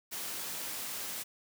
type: high-pass noise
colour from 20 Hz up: white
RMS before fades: -39 dBFS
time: 0.11-1.24 s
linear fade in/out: 20 ms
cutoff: 120 Hz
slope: 12 dB/octave
effects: none